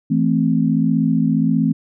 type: chord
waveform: sine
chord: A minor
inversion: second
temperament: equal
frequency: 164.81 / 220 / 261.6 Hz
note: E3 / A3 / C4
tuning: 0 / 0 / 0 cents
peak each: -18 dBFS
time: 0.1-1.73 s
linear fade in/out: 10 ms
effects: none